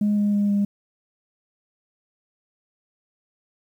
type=tone with pitch steps; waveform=sine; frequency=207.7 / 205.9 / 204.1 / 202.4 Hz; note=G#3 / G#3 / G#3 / G#3; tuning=0 / -15 / -30 / -44 cents; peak=-16 dBFS; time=0.01-0.65 s; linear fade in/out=5 ms; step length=160 ms; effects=tanh soft clip ceiling -15 dBFS + 9-bit